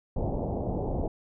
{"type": "low-pass noise", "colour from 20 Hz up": "pink", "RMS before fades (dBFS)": -30, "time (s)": [0.16, 1.08], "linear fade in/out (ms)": 5, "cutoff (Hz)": 810, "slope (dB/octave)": 48, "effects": []}